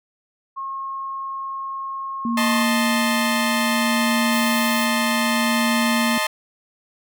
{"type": "tone", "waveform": "sine", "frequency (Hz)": 1081, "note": "C#6", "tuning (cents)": -44, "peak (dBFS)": -26, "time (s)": [0.56, 2.65], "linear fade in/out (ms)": 20}
{"type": "tone with tremolo", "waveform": "sine", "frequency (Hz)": 233.1, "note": "A#3", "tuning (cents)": 0, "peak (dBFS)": -19, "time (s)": [2.25, 6.18], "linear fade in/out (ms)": 2, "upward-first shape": "sine", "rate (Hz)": 0.63, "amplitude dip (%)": 30}
{"type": "chord", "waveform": "15% pulse", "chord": "A diminished", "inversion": "second", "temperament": "equal", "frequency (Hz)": [622.3, 880, 1046.5], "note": ["Eb5", "A5", "C6"], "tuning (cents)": [0, 0, 0], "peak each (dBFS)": -18, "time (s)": [2.37, 6.27], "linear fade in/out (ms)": 5}
{"type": "noise", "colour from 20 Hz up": "blue", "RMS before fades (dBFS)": -33, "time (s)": [4.32, 4.86], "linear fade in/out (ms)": 10}
{"effects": []}